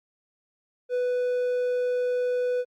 triangle tone, 495.6 Hz, B4, 6 cents sharp, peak -21 dBFS, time 0.89-2.65 s, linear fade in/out 50 ms, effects Opus 48 kbps

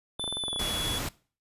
square tone with pitch glide, 3520 to 3384 Hz, A7 to G#7, 0 to +32 cents, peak -31 dBFS, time 0.19-0.99 s, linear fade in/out 10 ms, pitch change -68 cents, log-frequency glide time 0.38-0.66 s
clicks, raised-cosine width 1 ms, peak -23 dBFS, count 10, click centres 0.196 / 0.241 / 0.278 / 0.326 / 0.37 / 0.438 / 0.482 / 0.53 / 0.561 / 0.614 s
pink noise, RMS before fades -33 dBFS, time 0.59-1.09 s, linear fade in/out 5 ms
effects noise-tail reverb RT60 0.4 s tail -21 dB re dry + resampled to 32000 Hz

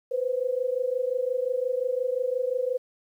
sine tone pair together, 493.9 / 519.6 Hz, B4 / C5, 0 / -12 cents, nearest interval minor second, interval 88 cents, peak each -27 dBFS, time 0.11-2.78 s, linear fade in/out 10 ms, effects 10-bit

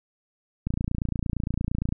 click train, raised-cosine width 5 ms, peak -14 dBFS, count 37, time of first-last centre 0.67-1.924 s, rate 28.7 Hz, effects none

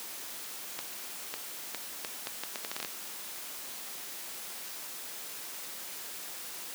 accelerating click train, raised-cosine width 0.2 ms, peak -17 dBFS, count 13, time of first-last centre 0.79-2.848 s, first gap 550 ms, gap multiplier 0.74, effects white hiss -42 dBFS RMS until 6.74 s + high-pass 200 Hz 12 dB/octave

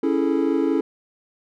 triangle chord, A major seventh, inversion first, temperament equal, 277.2 / 329.6 / 415.3 / 440 Hz, C#4 / E4 / G#4 / A4, 0 / 0 / 0 / 0 cents, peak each -20 / -20 / -25 / -24 dBFS, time 0.03-0.81 s, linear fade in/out 5 ms, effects none

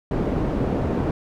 white low-pass noise, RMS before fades -23 dBFS, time 0.11-1.11 s, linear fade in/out 2 ms, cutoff 370 Hz, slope 12 dB/octave, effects none

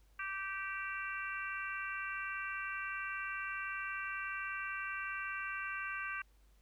harmonic tone, 389.3 Hz, G4, 12 cents flat, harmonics 3 / 4 / 5 / 6 / 7, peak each -44 / -41 / -48 / -46 / -46 dBFS, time 0.19-6.22 s, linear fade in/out 5 ms, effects added 50 Hz sine -63 dBFS peak until 6.61 s + pink hiss -74 dBFS RMS until 6.61 s

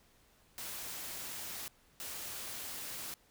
white noise bursts at uneven times, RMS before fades -43 dBFS, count 2, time 0.58-1.68 / 2-3.14 s, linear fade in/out 0 ms, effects pink hiss -67 dBFS RMS until 3.3 s

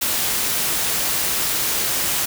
white noise with amplitude modulation, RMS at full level -20 dBFS, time 0.01-2.26 s, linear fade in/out 10 ms, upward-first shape sine, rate 215 Hz, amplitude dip 25%, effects none

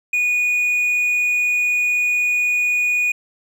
triangle tone, 2461 Hz, D#7, 20 cents flat, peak -14 dBFS, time 0.13-3.12 s, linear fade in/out 5 ms, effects none

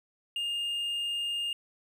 triangle tone, 2824 Hz, F7, 19 cents sharp, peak -28 dBFS, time 0.36-1.53 s, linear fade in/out 2 ms, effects none

